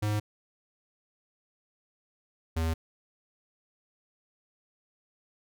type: tone pair in turn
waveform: square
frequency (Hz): 105.3 / 81.28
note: G#2 / E2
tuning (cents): +24 / -24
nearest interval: major third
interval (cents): 448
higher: first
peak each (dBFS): -27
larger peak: neither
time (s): 0.02-0.2 / 2.56-2.74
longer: neither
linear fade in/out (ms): 10
effects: none